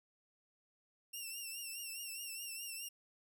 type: tone with vibrato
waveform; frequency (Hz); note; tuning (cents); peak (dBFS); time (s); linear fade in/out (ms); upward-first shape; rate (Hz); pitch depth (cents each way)
10% pulse; 2738; F7; -35; -35; 1.13-2.89; 10; triangle; 4.8; 77
effects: none